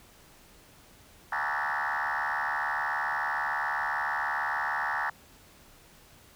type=tone with frequency modulation; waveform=sine; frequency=1324 Hz; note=E6; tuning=7 cents sharp; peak=-26 dBFS; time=1.32-5.1 s; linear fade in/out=5 ms; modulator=73.2 Hz; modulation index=7.4; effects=tanh soft clip ceiling -24 dBFS + pink hiss -56 dBFS RMS until 6.35 s